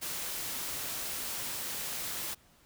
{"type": "noise", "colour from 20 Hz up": "white", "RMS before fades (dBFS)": -37, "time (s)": [0.01, 2.35], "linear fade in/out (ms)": 20, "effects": ["pink hiss -63 dBFS RMS until 2.65 s"]}